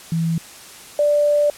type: tone pair in turn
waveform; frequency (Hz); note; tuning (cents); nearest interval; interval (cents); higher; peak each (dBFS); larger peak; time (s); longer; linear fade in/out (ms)
sine; 164.81 / 587.3; E3 / D5; 0 / 0; octave + minor seventh; 2200; second; -17 / -13; second; 0.12-0.38 / 0.99-1.5; second; 2
effects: white hiss -40 dBFS RMS until 1.57 s + low-pass 11000 Hz 12 dB/octave